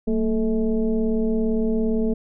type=tone with frequency modulation; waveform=sine; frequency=227.8 Hz; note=A#3; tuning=40 cents flat; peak=-18 dBFS; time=0.07-2.14 s; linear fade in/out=10 ms; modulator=209 Hz; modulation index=1.1; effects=none